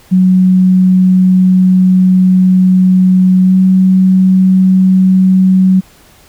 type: tone with pitch glide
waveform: sine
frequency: 185.1 to 187.36 Hz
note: F#3 to F#3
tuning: +1 to +22 cents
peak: -4 dBFS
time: 0.11-5.81 s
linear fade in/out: 20 ms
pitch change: +21 cents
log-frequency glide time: 3.43-3.55 s
effects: pink hiss -43 dBFS RMS until 6.28 s